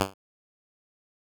5% pulse tone with exponential decay, 96.7 Hz, G2, 23 cents flat, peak -8 dBFS, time 0-0.14 s, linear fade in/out 5 ms, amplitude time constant 30 ms, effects none

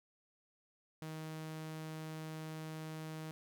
sawtooth tone, 157.6 Hz, D#3, 23 cents sharp, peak -39 dBFS, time 1.02-3.31 s, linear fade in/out 0 ms, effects none

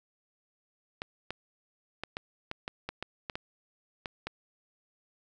clicks, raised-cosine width 0.3 ms, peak -19 dBFS, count 12, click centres 1.019 / 1.306 / 2.036 / 2.169 / 2.514 / 2.679 / 2.89 / 3.026 / 3.298 / 3.355 / 4.058 / 4.27 s, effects none

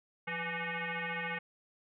sine tone with frequency modulation, 174.61 Hz, F3, in tune, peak -34 dBFS, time 0.27-1.39 s, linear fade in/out 10 ms, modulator 335 Hz, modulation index 7.1, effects none

